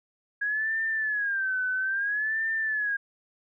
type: tone with vibrato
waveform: sine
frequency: 1644 Hz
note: G#6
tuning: 18 cents flat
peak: -25 dBFS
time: 0.41-2.97 s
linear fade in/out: 10 ms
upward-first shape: sine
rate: 0.6 Hz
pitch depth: 150 cents each way
effects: none